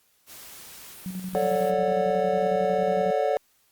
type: noise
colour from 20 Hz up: white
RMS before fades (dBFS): -44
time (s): 0.26-1.73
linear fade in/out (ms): 50
type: tone with tremolo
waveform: sine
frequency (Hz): 185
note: F#3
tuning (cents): 0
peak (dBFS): -29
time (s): 1.06-3.11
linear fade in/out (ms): 0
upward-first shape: square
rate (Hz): 11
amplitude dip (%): 55
type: chord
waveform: triangle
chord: D major seventh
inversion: second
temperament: just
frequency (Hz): 440.5 / 550.6 / 587.3 / 734.2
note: A4 / C#5 / D5 / F#5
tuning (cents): +2 / -12 / 0 / -14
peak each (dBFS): -25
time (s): 1.35-3.37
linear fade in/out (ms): 0
effects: white hiss -65 dBFS RMS until 3.71 s + Opus 48 kbps